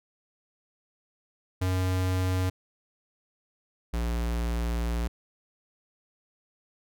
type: tone pair in turn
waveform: square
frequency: 92.5 / 58.27 Hz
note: F#2 / A#1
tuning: 0 / 0 cents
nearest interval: minor sixth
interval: 800 cents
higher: first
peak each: -25 / -27 dBFS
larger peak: first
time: 1.61-2.5 / 3.93-5.08 s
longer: second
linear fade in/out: 10 ms
effects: none